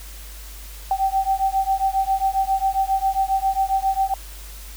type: beating tone pair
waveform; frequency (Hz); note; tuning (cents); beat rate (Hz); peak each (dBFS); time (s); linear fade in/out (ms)
sine; 771 / 778.4; G5 / G5; -29 / -12; 7.4; -21; 0.91-4.14; 2
effects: added 50 Hz sine -36 dBFS peak until 4.76 s + white hiss -42 dBFS RMS until 4.76 s